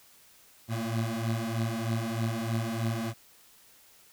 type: beating tone pair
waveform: 25% pulse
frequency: 112.1 / 115.3 Hz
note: A2 / A#2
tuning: +33 / -19 cents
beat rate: 3.2 Hz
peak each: -28 dBFS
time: 0.68-3.14 s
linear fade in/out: 50 ms
effects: white hiss -58 dBFS RMS until 4.12 s